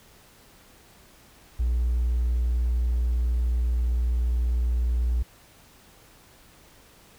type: tone with hard clipping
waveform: triangle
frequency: 60.1 Hz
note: B1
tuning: 46 cents flat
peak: -21 dBFS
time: 1.59-5.23 s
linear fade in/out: 10 ms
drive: 3 dB
effects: pink hiss -54 dBFS RMS until 7.18 s